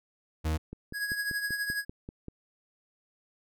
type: tone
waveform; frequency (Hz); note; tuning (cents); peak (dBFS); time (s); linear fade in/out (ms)
40% pulse; 78.5; D#2; +16; -26; 0.44-0.58; 20
type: click train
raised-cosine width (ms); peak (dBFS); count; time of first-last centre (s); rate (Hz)
3; -27; 9; 0.73-2.283; 5.15
type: tone with tremolo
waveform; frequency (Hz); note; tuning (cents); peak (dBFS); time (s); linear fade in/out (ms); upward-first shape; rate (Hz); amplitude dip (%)
square; 1661.2; G#6; 0; -28; 0.93-1.85; 50; triangle; 12; 65
effects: none